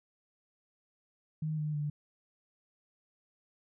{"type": "tone with pitch steps", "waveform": "sine", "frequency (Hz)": [155.56, 151.66, 147.85], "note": ["D#3", "D#3", "D3"], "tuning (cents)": [0, -44, 12], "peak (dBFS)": -31, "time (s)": [1.42, 1.9], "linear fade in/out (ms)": 5, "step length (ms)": 160, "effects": []}